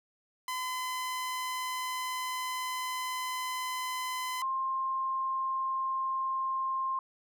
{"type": "tone pair in turn", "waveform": ["sawtooth", "sine"], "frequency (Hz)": [1018, 1058.5], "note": ["C6", "C6"], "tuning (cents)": [-48, 20], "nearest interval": "minor second", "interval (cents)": 68, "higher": "second", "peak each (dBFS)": [-29, -29], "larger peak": "neither", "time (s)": [[0.48, 4.42], [4.42, 6.99]], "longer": "first", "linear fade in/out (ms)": 2, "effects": []}